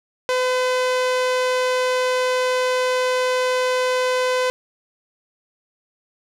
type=tone with low-pass filter; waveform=sawtooth; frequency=507 Hz; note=B4; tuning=45 cents sharp; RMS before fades=-20 dBFS; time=0.29-4.5 s; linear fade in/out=0 ms; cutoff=8000 Hz; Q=0.55; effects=none